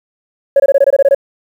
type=tone bursts; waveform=sine; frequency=554.4 Hz; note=C#5; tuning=in tune; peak=-3 dBFS; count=10; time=0.56-1.148 s; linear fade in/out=5 ms; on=39 ms; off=22 ms; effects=tanh soft clip ceiling -2 dBFS + 7-bit